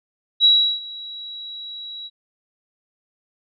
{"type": "tone with ADSR envelope", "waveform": "sine", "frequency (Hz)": 3886, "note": "B7", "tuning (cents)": -29, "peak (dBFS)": -9, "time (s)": [0.4, 2.1], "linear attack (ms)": 46, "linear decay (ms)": 350, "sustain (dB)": -22, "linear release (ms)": 39, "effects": []}